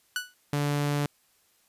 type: tone with exponential decay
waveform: sawtooth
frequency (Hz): 1480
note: F#6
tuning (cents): 0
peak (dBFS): -21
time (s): 0.16-0.34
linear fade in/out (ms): 1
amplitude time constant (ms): 39
type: tone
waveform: sawtooth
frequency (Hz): 145.1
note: D3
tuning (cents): -21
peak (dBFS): -21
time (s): 0.53-1.06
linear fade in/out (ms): 2
effects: white hiss -66 dBFS RMS until 1.68 s + resampled to 32000 Hz